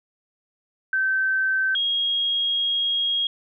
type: tone pair in turn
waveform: sine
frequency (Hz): 1545 / 3274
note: G6 / G#7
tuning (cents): -26 / -25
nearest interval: octave + minor second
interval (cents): 1301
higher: second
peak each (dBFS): -19 / -20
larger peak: first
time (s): 0.93-1.75 / 1.75-3.27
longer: second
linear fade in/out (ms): 2
effects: none